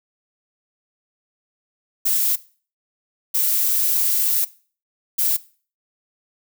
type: noise bursts at uneven times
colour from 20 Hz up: violet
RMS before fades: -19 dBFS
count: 3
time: 2.05-2.36 / 3.34-4.45 / 5.18-5.37 s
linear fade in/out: 10 ms
effects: noise-tail reverb RT60 0.4 s tail -19 dB re dry